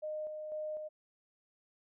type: tone with tremolo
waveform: sine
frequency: 614 Hz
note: D#5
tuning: 23 cents flat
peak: -36 dBFS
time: 0.02-0.89 s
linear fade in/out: 20 ms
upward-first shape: square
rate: 2 Hz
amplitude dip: 35%
effects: none